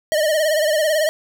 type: tone with vibrato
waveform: square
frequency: 617 Hz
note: D#5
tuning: 15 cents flat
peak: -16 dBFS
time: 0.12-1.09 s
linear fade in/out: 0 ms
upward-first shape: sine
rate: 18 Hz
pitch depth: 74 cents each way
effects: 8-bit